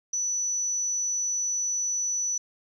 sine tone, 5950 Hz, F#8, 9 cents sharp, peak -25 dBFS, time 0.13-2.38 s, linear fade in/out 5 ms, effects 10-bit

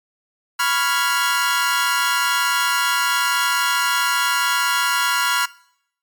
sawtooth chord, C# dominant seventh, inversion third, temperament equal, 987.8 / 1108.7 / 1396.9 / 1661.2 Hz, B5 / C#6 / E#6 / G#6, 0 / 0 / 0 / 0 cents, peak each -19 / -22 / -16 / -22 dBFS, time 0.59-5.46 s, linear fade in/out 10 ms, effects noise-tail reverb RT60 0.7 s tail -21 dB re dry + MP3 96 kbps

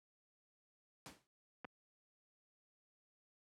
pink noise with exponential decay, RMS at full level -48 dBFS, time 1.06-1.27 s, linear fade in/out 0 ms, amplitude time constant 44 ms
clicks, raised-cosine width 0.5 ms, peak -33 dBFS, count 2, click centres 1.646 / 1.65 s
effects high-pass 100 Hz 12 dB/octave + low-pass 10000 Hz 12 dB/octave

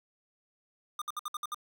square tone bursts, 1211 Hz, D#6, 47 cents flat, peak -34 dBFS, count 7, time 0.99-1.545 s, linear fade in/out 2 ms, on 27 ms, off 61 ms, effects none

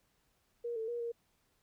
sine tone with pitch steps, 473.3 / 445.3 / 475.9 / 468.2 Hz, A#4 / A4 / A#4 / A#4, +26 / +21 / +36 / +8 cents, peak -35 dBFS, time 0.64-1.12 s, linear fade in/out 10 ms, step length 120 ms, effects pink hiss -75 dBFS RMS until 1.62 s

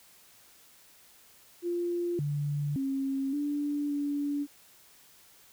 sine tone with pitch steps, 347.8 / 145.3 / 270.8 / 290.8 / 287.7 Hz, F4 / D3 / C#4 / D4 / D4, -7 / -18 / -40 / -17 / -36 cents, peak -28 dBFS, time 1.62-4.47 s, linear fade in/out 50 ms, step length 570 ms, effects white hiss -58 dBFS RMS until 5.52 s

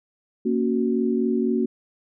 sine chord, F# major, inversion first, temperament equal, 233.1 / 277.2 / 370 Hz, A#3 / C#4 / F#4, 0 / 0 / 0 cents, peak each -22 / -26 / -24 dBFS, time 0.45-1.66 s, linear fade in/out 10 ms, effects none

